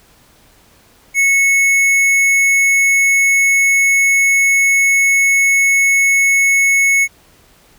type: tone with tanh clipping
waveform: sine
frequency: 2200 Hz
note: C#7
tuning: 14 cents flat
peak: -11 dBFS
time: 1.14-7.08 s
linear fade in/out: 50 ms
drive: 14 dB
effects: pink hiss -49 dBFS RMS until 7.78 s